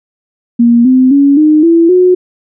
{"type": "tone with pitch steps", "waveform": "sine", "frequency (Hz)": [236.1, 257.5, 280.8, 306.2, 333.9, 364.1], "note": ["A#3", "C4", "C#4", "D#4", "E4", "F#4"], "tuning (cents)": [22, -28, 22, -28, 22, -28], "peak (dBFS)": -3, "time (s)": [0.59, 2.15], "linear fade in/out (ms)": 10, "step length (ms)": 260, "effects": []}